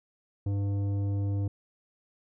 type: tone with tanh clipping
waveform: triangle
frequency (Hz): 100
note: G2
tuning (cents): +35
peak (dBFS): -28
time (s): 0.46-1.48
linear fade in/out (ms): 5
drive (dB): 15
effects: none